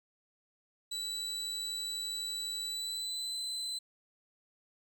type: tone with pitch glide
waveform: 35% pulse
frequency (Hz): 3951 to 4034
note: B7 to B7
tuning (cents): 0 to +36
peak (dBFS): -34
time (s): 0.91-3.79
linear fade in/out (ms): 10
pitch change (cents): +36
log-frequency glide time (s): 2.64-3.36
effects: none